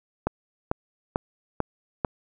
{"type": "click train", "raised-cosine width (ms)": 1, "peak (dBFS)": -9, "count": 5, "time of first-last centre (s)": [0.27, 2.048], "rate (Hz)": 2.25, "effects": []}